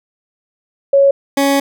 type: tone pair in turn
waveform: sine / 20% pulse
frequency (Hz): 554.4 / 278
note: C#5 / C#4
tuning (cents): 0 / +5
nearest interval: octave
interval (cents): 1195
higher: first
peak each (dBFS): -6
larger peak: neither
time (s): 0.93-1.11 / 1.37-1.6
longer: second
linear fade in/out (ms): 5
effects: none